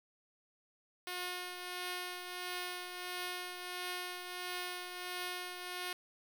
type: tone with tremolo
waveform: 5% pulse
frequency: 359.9 Hz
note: F#4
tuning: 48 cents flat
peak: -26 dBFS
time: 1.07-5.93 s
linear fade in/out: 2 ms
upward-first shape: triangle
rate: 1.5 Hz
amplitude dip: 55%
effects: 10-bit